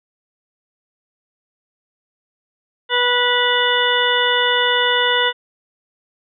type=harmonic tone with a mistuned harmonic; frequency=489.8 Hz; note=B4; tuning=14 cents flat; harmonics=1 / 2 / 3 / 4 / 6 / 7; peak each=-21 / -21 / -21 / -21 / -21 / -21 dBFS; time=2.89-5.33 s; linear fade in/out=50 ms; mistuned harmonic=7; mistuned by=+48 cents; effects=none